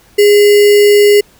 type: tone with sample-and-hold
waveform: sine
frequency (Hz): 412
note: G#4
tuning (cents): -14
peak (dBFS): -3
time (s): 0.18-1.21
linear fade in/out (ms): 10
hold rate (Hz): 2450
effects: pink hiss -46 dBFS RMS until 1.39 s